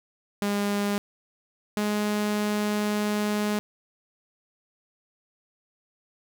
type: tone pair in turn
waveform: sawtooth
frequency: 203.4 / 209 Hz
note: G#3 / G#3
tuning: -36 / +11 cents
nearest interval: unison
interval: 47 cents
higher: second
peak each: -20 dBFS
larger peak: neither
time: 0.42-0.98 / 1.77-3.59 s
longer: second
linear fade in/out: 0 ms
effects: none